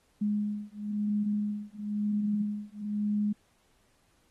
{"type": "beating tone pair", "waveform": "sine", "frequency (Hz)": [207.7, 208.7], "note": ["G#3", "G#3"], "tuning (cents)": [0, 9], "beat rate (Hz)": 1, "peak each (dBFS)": -31, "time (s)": [0.21, 3.33], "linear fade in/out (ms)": 10, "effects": ["pink hiss -69 dBFS RMS until 4.3 s", "AAC 32 kbps"]}